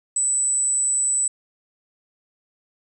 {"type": "tone", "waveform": "sine", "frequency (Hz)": 7970, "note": "B8", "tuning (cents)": 15, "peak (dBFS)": -18, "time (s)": [0.16, 1.28], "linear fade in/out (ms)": 5, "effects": []}